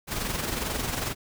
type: noise with amplitude modulation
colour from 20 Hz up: pink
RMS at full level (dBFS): -28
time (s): 0.07-1.15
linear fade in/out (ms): 50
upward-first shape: sine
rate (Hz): 22.2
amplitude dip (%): 50
effects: none